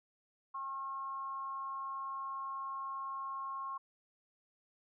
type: tone with amplitude modulation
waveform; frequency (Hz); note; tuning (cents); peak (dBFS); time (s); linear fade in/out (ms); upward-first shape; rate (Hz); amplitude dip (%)
sine; 1082; C#6; -42; -36; 0.54-3.78; 10; sine; 283; 45
effects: none